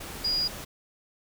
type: tone in noise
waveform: sine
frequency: 4875 Hz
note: D#8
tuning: 36 cents flat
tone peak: -24 dBFS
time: 0.24-0.48 s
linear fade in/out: 10 ms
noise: pink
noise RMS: -39 dBFS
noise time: 0-0.65 s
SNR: +12 dB
effects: none